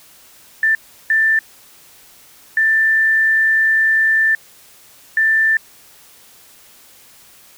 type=tone bursts at uneven times; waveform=sine; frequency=1775 Hz; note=A6; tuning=15 cents sharp; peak=-11 dBFS; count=4; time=0.63-0.75 / 1.1-1.39 / 2.57-4.35 / 5.17-5.57 s; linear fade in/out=2 ms; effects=white hiss -46 dBFS RMS until 7.57 s